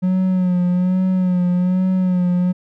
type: tone with vibrato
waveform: triangle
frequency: 182.3 Hz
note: F#3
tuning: 25 cents flat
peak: -12 dBFS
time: 0.02-2.53 s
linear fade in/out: 20 ms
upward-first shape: sine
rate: 1.2 Hz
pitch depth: 42 cents each way
effects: none